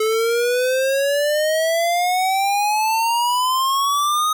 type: exponential sweep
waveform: square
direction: up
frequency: 431.3 to 1257 Hz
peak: -17 dBFS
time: 0-4.33 s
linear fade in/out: 5 ms
effects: none